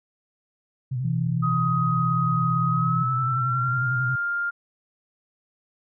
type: tone with vibrato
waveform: sine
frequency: 127 Hz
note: B2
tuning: 49 cents sharp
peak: -24 dBFS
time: 0.91-4.16 s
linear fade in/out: 10 ms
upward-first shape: square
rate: 11 Hz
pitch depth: 65 cents each way
type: tone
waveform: sine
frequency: 164.81 Hz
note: E3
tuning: in tune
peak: -24 dBFS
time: 1.04-3.04 s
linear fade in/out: 10 ms
type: tone with pitch glide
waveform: sine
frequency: 1256 to 1401.7 Hz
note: D#6 to F6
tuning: +16 to +6 cents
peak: -23 dBFS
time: 1.42-4.51 s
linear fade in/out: 20 ms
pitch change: +190 cents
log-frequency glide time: 2.68-3.86 s
effects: none